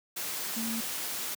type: tone in noise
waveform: sine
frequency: 226.8 Hz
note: A#3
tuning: 47 cents flat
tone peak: -32 dBFS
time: 0.56-0.81 s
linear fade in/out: 10 ms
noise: white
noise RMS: -35 dBFS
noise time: 0.16-1.35 s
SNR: 0 dB
effects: high-pass 150 Hz 12 dB/octave